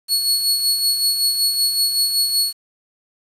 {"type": "tone with tremolo", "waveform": "sawtooth", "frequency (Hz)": 4371, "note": "C#8", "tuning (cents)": -25, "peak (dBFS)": -11, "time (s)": [0.08, 2.53], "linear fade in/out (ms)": 50, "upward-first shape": "sine", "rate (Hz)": 5.3, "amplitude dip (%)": 50, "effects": ["resampled to 32000 Hz", "7-bit"]}